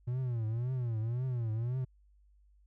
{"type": "tone with vibrato", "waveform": "triangle", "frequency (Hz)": 119.2, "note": "A#2", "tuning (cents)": 39, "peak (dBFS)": -29, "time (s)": [0.07, 1.85], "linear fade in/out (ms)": 10, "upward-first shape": "triangle", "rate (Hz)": 1.9, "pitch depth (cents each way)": 180, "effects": ["added 50 Hz sine -61 dBFS peak until 2.66 s"]}